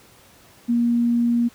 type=tone; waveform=sine; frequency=236.9 Hz; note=A#3; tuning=28 cents sharp; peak=-16 dBFS; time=0.68-1.49 s; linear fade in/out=20 ms; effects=pink hiss -51 dBFS RMS until 1.54 s + high-pass 60 Hz 12 dB/octave